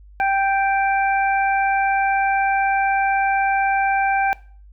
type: harmonic tone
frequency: 784 Hz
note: G5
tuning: in tune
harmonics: 1 / 2 / 3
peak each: -17 / -23 / -27 dBFS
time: 0.2-4.33 s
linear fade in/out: 0 ms
effects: noise-tail reverb RT60 0.4 s tail -19 dB re dry + added 50 Hz sine -42 dBFS peak until 4.72 s